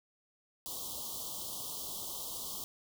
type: band-stop noise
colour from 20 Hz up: white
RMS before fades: -41 dBFS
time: 0.66-2.64 s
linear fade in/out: 0 ms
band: 1200 to 3000 Hz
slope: 96 dB/octave
effects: none